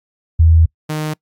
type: tone pair in turn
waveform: sine / sawtooth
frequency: 81.5 / 153.85 Hz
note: E2 / D#3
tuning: -19 / -19 cents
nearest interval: major seventh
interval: 1100 cents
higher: second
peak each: -6 / -15 dBFS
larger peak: first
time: 0.39-0.66 / 0.89-1.14 s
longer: first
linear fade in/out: 10 ms
effects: noise-tail reverb RT60 0.1 s tail -25 dB re dry + AAC 64 kbps